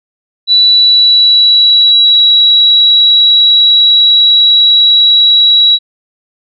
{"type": "tone with pitch glide", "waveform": "sine", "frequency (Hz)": [3951, 3890], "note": ["B7", "B7"], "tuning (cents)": [0, -27], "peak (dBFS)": -3, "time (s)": [0.47, 5.79], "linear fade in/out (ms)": 50, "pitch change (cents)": -27, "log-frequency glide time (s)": [0.63, 2.25], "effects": []}